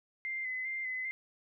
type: tone with vibrato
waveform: sine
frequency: 2061 Hz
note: C7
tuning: 27 cents flat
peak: -34 dBFS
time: 0.25-1.11 s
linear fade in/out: 0 ms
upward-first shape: square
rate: 2.5 Hz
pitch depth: 28 cents each way
effects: none